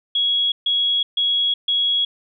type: tone bursts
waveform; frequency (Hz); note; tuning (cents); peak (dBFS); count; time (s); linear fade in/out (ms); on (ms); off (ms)
sine; 3330; G#7; +4; -16; 4; 0.15-2.05; 5; 370; 140
effects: none